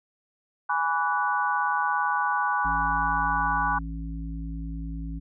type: chord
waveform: sine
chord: G# half-diminished seventh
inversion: none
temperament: equal with one note detuned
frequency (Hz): 830.6 / 987.8 / 1145.8 / 1480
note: G#5 / B5 / D6 / F#6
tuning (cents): 0 / 0 / -43 / 0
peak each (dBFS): -28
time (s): 0.69-3.79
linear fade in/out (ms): 10
type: harmonic tone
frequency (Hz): 55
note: A1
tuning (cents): 0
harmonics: 1 / 3 / 5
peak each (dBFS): -32 / -37 / -39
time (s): 2.64-5.2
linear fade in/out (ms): 20
effects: none